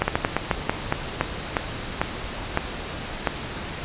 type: slowing click train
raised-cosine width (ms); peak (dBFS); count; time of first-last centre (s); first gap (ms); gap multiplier
0.5; -4; 13; 0.02-3.272; 60; 1.25
effects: pink hiss -32 dBFS RMS until 3.84 s + resampled to 8000 Hz